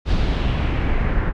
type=noise with low-pass filter sweep; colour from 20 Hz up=brown; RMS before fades=-19 dBFS; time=0.05-1.33 s; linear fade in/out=50 ms; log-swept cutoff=4300 to 1700 Hz; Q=1.9; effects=none